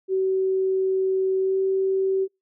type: tone with pitch glide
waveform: sine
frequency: 379.8 to 383.5 Hz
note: F#4 to G4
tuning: +45 to -38 cents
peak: -19 dBFS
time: 0.08-2.28 s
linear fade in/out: 50 ms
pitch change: +17 cents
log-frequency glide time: 1.39-1.58 s
effects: noise-tail reverb RT60 0.2 s tail -26 dB re dry